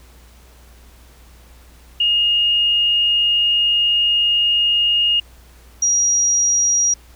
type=tone pair in turn; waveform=sine; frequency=2849 / 5734 Hz; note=F7 / F8; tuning=+34 / +45 cents; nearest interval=octave; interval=1211 cents; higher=second; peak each=-13 dBFS; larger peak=neither; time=2-5.2 / 5.82-6.94 s; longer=first; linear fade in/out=5 ms; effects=added 60 Hz sine -44 dBFS peak until 7.15 s + pink hiss -50 dBFS RMS until 7.15 s